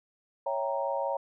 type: chord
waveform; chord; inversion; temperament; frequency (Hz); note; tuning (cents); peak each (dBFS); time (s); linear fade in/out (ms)
sine; C# diminished seventh; none; equal; 554.4 / 659.3 / 784 / 932.3; C#5 / E5 / G5 / Bb5; 0 / 0 / 0 / 0; -31 / -36 / -36 / -33; 0.46-1.17; 5
effects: none